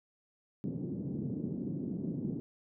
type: band-pass noise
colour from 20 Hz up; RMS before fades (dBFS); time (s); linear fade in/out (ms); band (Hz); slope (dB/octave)
pink; -37; 0.64-2.4; 0; 140 to 320; 24
effects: none